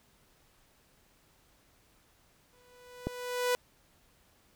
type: tone with exponential growth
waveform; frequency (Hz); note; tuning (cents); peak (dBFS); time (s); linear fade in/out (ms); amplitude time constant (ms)
sawtooth; 493.9; B4; 0; -21; 2.53-3.55; 0; 220
type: click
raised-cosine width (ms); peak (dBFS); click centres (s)
2; -17; 3.07
effects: pink hiss -66 dBFS RMS until 4.55 s